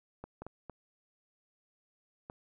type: clicks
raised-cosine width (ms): 1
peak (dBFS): -29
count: 5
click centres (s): 0.24 / 0.42 / 0.466 / 0.697 / 2.299
effects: none